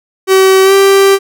45% pulse tone with pitch glide, 381.4 to 391.7 Hz, G4 to G4, -47 to -1 cents, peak -4 dBFS, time 0.27-1.19 s, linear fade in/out 50 ms, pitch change +46 cents, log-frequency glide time 0.63-0.73 s, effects none

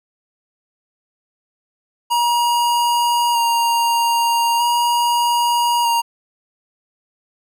square tone with vibrato, 944 Hz, A#5, 22 cents sharp, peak -15 dBFS, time 2.1-6.02 s, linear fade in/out 20 ms, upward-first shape square, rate 0.4 Hz, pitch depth 15 cents each way, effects none

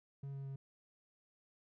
triangle tone with pitch steps, 138.59 / 137.39 / 136.21 Hz, C#3 / C#3 / C#3, 0 / -15 / -30 cents, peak -40 dBFS, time 0.23-0.56 s, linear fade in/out 5 ms, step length 110 ms, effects none

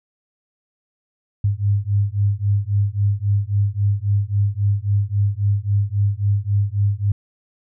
sine beating tone pair, 99.6 / 103.3 Hz, G2 / G#2, +28 / -9 cents, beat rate 3.7 Hz, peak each -19 dBFS, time 1.44-7.12 s, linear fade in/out 5 ms, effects none

